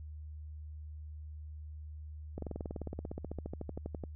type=slowing click train; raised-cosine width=2 ms; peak=-26 dBFS; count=27; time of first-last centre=2.38-4.038 s; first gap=43 ms; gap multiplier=1.03; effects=added 76 Hz sine -43 dBFS peak until 4.15 s